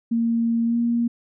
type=tone with pitch glide; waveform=sine; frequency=231.1 to 235.4 Hz; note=A#3 to A#3; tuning=-15 to +17 cents; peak=-18 dBFS; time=0.11-1.08 s; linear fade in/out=10 ms; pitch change=+32 cents; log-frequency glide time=0.65-0.77 s; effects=none